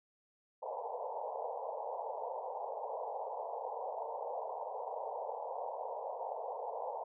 white band-pass noise, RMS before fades -41 dBFS, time 0.62-7.04 s, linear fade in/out 10 ms, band 450 to 960 Hz, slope 96 dB/octave, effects none

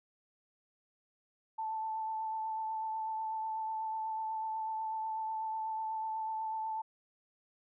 sine tone with vibrato, 880 Hz, A5, in tune, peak -34 dBFS, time 1.58-6.82 s, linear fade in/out 10 ms, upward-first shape triangle, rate 8.1 Hz, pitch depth 19 cents each way, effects none

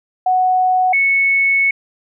sine tone pair in turn, 740 / 2207 Hz, F#5 / C#7, 0 / -8 cents, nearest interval octave + perfect fifth, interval 1892 cents, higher second, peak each -11 / -11 dBFS, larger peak neither, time 0.26-0.93 / 0.93-1.71 s, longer second, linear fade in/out 5 ms, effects none

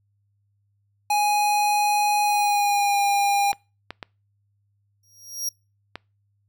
square tone with pitch glide, 830.6 to 806 Hz, G#5 to G5, 0 to +48 cents, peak -19 dBFS, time 1.1-3.52 s, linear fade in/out 5 ms, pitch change -52 cents, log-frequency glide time 2.23-3.02 s
clicks, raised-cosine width 0.3 ms, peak -16 dBFS, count 4, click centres 3.53 / 3.906 / 4.028 / 5.956 s
sawtooth tone with exponential growth, 5640 Hz, F8, 16 cents sharp, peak -20 dBFS, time 5.03-5.49 s, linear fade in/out 5 ms, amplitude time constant 100 ms
effects noise-tail reverb RT60 0.3 s tail -26 dB re dry + added 101 Hz sine -65 dBFS peak until 6.48 s

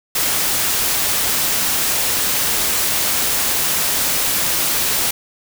white noise, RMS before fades -18 dBFS, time 0.15-5.11 s, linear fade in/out 5 ms, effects none

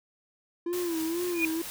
triangle tone with vibrato, 337.9 Hz, E4, 43 cents sharp, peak -26 dBFS, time 0.66-1.62 s, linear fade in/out 5 ms, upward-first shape sine, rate 2.1 Hz, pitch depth 97 cents each way
white noise with tremolo, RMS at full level -38 dBFS, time 0.73-1.7 s, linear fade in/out 0 ms, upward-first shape triangle, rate 4.4 Hz, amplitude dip 30%
sine tone with exponential growth, 2447 Hz, D#7, 29 cents flat, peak -20 dBFS, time 1.28-1.45 s, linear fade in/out 1 ms, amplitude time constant 36 ms
effects none

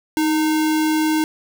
sine tone with sample-and-hold, 312.8 Hz, D#4, 9 cents sharp, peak -15 dBFS, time 0.17-1.24 s, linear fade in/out 0 ms, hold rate 1225 Hz, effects none

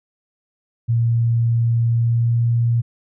sine tone with pitch glide, 116.54 to 117.62 Hz, A#2 to A#2, 0 to +16 cents, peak -14 dBFS, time 0.88-2.82 s, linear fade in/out 20 ms, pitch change +16 cents, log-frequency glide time 1.9-2.42 s, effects none

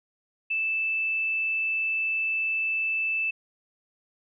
sine tone, 2637 Hz, E7, in tune, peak -24 dBFS, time 0.5-3.31 s, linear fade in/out 10 ms, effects none

